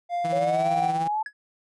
triangle tone with pitch glide, 698.5 to 784 Hz, F5 to G5, 0 to 0 cents, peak -22 dBFS, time 0.09-0.93 s, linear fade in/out 50 ms, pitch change +200 cents, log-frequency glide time 0.38-0.7 s
sawtooth tone with tremolo, 164.81 Hz, E3, in tune, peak -25 dBFS, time 0.24-1.08 s, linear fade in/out 10 ms, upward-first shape triangle, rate 17 Hz, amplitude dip 60%
sine linear sweep, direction up, 543 to 880 Hz, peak -23 dBFS, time 0.32-1.23 s, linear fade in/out 10 ms
triangle tone with exponential decay, 1686 Hz, G#6, 26 cents sharp, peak -26 dBFS, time 1.26-1.33 s, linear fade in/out 2 ms, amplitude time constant 15 ms
effects resampled to 24000 Hz

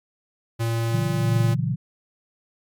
square tone, 115 Hz, A#2, 23 cents flat, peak -22 dBFS, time 0.59-1.55 s, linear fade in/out 20 ms
sine chord, F# dominant seventh, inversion first, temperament equal, 116.54 / 138.59 / 164.81 / 185 Hz, A#2 / C#3 / E3 / F#3, 0 / 0 / 0 / 0 cents, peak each -26 / -25 / -26 / -31 dBFS, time 0.91-1.76 s, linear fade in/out 20 ms
effects MP3 96 kbps

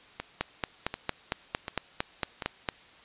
two click trains, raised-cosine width 0.3 ms, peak -11 / -17 dBFS, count 11 / 4, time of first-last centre 0.41-2.688 / 0.2-2.422 s, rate 4.39 / 1.35 Hz, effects white hiss -54 dBFS RMS until 3.04 s + resampled to 8000 Hz

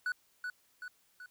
triangle tone with echo, 1480 Hz, F#6, in tune, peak -29 dBFS, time 0.06-0.12 s, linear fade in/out 2 ms, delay 380 ms, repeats 3, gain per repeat -5 dB, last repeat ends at 1.26 s, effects white hiss -70 dBFS RMS until 1.3 s

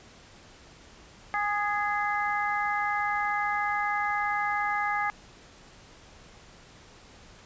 harmonic tone with a mistuned harmonic, 411.8 Hz, G#4, 15 cents flat, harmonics 2 / 3 / 4 / 5, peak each -29 / -31 / -32 / -33 dBFS, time 1.34-5.1 s, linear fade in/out 0 ms, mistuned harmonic 4, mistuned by +24 cents, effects pink hiss -52 dBFS RMS until 7.45 s + resampled to 16000 Hz

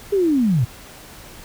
sine linear sweep, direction down, 415.3 to 105.2 Hz, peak -14 dBFS, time 0.12-0.65 s, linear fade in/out 10 ms, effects pink hiss -41 dBFS RMS until 1.44 s

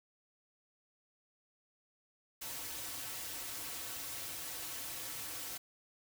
white noise with comb filter, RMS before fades -43 dBFS, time 2.41-5.58 s, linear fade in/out 10 ms, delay 4.9 ms, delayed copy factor -0.8, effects none

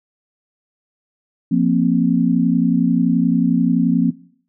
sine chord, F suspended fourth, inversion none, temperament equal with one note detuned, 174.61 / 233.1 / 264.5 Hz, F3 / Bb3 / C4, 0 / 0 / +19 cents, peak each -17 dBFS, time 1.51-4.11 s, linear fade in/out 10 ms, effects noise-tail reverb RT60 0.6 s tail -21 dB re dry

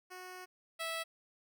10% pulse tone pair in turn, 366.8 / 655.3 Hz, F#4 / E5, -15 / -10 cents, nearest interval minor seventh, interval 1005 cents, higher second, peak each -38 / -28 dBFS, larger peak second, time 0.1-0.46 / 0.79-1.04 s, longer first, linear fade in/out 20 ms, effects none

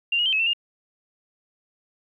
sine tone with pitch steps, 2780 / 2888 / 3121 / 2576 / 2690 / 2822 Hz, F7 / F#7 / G7 / E7 / E7 / F7, -9 / -43 / -8 / -41 / +34 / +17 cents, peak -19 dBFS, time 0.12-0.534 s, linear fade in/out 5 ms, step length 69 ms, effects 10-bit

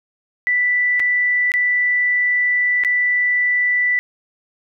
sine tone with dropouts, 1975.5 Hz, B6, in tune, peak -14 dBFS, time 0.47-3.99 s, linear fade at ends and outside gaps 0 ms, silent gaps 0.996-1.001 / 1.518-1.539 / 2.837-2.848 s, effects none

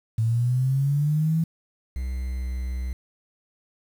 sine linear sweep, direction up, 110 to 164.81 Hz, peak -19 dBFS, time 0.18-1.44 s, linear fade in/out 5 ms
triangle tone with pitch glide, 63.9 to 63.09 Hz, C2 to B1, -40 to +38 cents, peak -24 dBFS, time 1.96-2.93 s, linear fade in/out 0 ms, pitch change -22 cents, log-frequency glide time 2.13-2.54 s
effects 8-bit

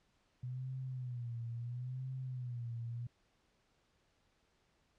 sine tone with vibrato, 123.47 Hz, B2, in tune, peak -39 dBFS, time 0.43-3.07 s, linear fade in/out 5 ms, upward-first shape sine, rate 0.74 Hz, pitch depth 100 cents each way, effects pink hiss -75 dBFS RMS until 4.98 s + low-pass 6000 Hz 12 dB/octave

